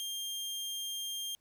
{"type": "tone", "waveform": "sawtooth", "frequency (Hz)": 3200, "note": "G7", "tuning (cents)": 35, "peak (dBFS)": -33, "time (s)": [0, 1.35], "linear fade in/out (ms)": 0, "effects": ["pink hiss -75 dBFS RMS until 1.4 s"]}